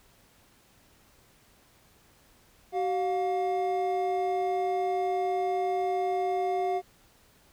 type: tone pair together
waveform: triangle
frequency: 379 / 711 Hz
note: F#4 / F5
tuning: +42 / +31 cents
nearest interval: major seventh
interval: 1089 cents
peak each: -27 / -26 dBFS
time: 2.72-6.82 s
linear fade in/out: 50 ms
effects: pink hiss -61 dBFS RMS until 7.52 s